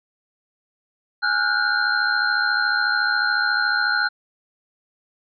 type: tone cluster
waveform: sine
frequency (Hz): 832 / 1387 / 1461 / 1572 / 4164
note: G#5 / F6 / F#6 / G6 / C8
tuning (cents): +3 / -12 / -22 / +4 / -9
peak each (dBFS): -29 / -26 / -20 / -26 / -27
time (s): 1.22-4.09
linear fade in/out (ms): 20
effects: none